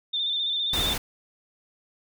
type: tone with vibrato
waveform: sine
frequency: 3584 Hz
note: A7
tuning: 31 cents sharp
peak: -24 dBFS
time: 0.13-0.94 s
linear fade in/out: 10 ms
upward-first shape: square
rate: 15 Hz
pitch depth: 31 cents each way
type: noise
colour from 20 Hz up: pink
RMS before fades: -29 dBFS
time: 0.73-0.98 s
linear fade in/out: 5 ms
effects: none